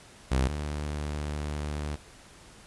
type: tone pair in turn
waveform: sawtooth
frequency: 65.4 / 74.2 Hz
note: C2 / D2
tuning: 0 / +18 cents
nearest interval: major second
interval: 218 cents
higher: second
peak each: -19 / -27 dBFS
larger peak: first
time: 0.31-0.48 / 0.48-1.96 s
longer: second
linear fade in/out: 10 ms
effects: pink hiss -52 dBFS RMS until 2.66 s + resampled to 24000 Hz